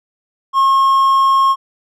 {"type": "tone", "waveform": "triangle", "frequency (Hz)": 1080, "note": "C#6", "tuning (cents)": -45, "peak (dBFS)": -7, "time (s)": [0.53, 1.56], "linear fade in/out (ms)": 50, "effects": []}